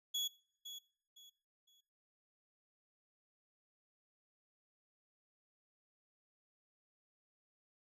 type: tone with echo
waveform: 35% pulse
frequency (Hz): 3367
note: G#7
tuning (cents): +23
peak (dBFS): -33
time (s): 0.14-0.28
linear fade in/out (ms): 10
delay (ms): 510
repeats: 3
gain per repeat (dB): -11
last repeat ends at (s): 1.81
effects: noise-tail reverb RT60 0.7 s tail -26 dB re dry + resampled to 32000 Hz